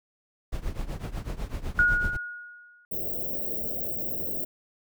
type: noise with tremolo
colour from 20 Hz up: brown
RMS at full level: -28 dBFS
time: 0.52-2.17 s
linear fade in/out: 10 ms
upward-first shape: triangle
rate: 8 Hz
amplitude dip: 90%
type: tone with exponential decay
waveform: sine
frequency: 1444 Hz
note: F#6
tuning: 43 cents flat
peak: -16 dBFS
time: 1.79-2.85 s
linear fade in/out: 1 ms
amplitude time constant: 230 ms
type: band-stop noise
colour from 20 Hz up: white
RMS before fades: -31 dBFS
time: 2.91-4.45 s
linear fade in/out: 10 ms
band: 680 to 16000 Hz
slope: 96 dB/octave
effects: none